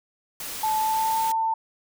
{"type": "noise", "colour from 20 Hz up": "white", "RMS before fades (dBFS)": -34, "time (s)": [0.4, 1.32], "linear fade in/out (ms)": 2}
{"type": "tone with pitch glide", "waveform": "sine", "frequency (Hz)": [871, 894.5], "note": ["A5", "A5"], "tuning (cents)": [-18, 28], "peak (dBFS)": -21, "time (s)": [0.63, 1.54], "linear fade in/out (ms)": 5, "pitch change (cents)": 46, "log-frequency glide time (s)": [0.75, 1.21]}
{"effects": []}